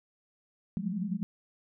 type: tone cluster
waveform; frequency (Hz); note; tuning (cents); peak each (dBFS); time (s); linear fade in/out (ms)
sine; 175.2 / 183.6 / 203.6 / 214.4; F3 / F#3 / G#3 / A3; +6 / -13 / -34 / -45; -36 / -36 / -36 / -36; 0.77-1.23; 0
effects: none